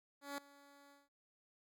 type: tone with ADSR envelope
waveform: 10% pulse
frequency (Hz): 282.7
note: C#4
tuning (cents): +34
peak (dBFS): -32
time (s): 0.21-1.09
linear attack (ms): 170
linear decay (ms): 4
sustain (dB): -21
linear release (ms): 180
effects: none